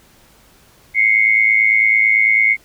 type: tone pair together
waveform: sine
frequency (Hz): 2093 / 2202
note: C7 / C#7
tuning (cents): 0 / -12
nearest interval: minor second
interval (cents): 88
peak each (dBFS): -13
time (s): 0.94-2.57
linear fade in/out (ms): 50
effects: pink hiss -50 dBFS RMS until 2.64 s